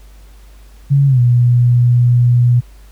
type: tone with pitch glide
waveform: sine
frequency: 139.8 to 121.7 Hz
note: C#3 to B2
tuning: +15 to -25 cents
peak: -7 dBFS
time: 0.9-2.61 s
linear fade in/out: 20 ms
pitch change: -240 cents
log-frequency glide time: 1.07-1.2 s
effects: added 50 Hz sine -37 dBFS peak until 2.91 s + pink hiss -50 dBFS RMS until 2.91 s